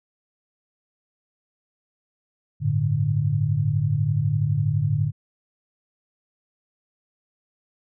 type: chord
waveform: sine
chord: G suspended second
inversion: none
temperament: equal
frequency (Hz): 98 / 110 / 146.83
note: G2 / A2 / D3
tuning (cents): 0 / 0 / 0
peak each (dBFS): -27 / -23 / -22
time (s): 2.6-5.12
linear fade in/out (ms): 50
effects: none